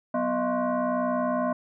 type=tone with frequency modulation; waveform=sine; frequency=185 Hz; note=F#3; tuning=in tune; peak=-23 dBFS; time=0.14-1.53 s; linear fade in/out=5 ms; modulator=432 Hz; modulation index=2.1; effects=none